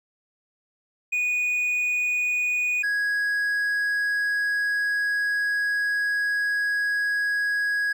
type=tone pair in turn; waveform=triangle; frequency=2468 / 1659.1 Hz; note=D#7 / G#6; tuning=-15 / -2 cents; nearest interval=perfect fifth; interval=687 cents; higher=first; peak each=-20 / -20 dBFS; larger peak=neither; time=1.12-2.83 / 2.83-7.93 s; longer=second; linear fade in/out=10 ms; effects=none